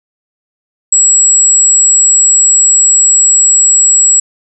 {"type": "tone", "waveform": "sine", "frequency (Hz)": 7740, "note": "B8", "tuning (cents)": -36, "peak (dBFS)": -4, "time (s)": [0.92, 4.2], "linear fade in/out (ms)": 5, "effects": []}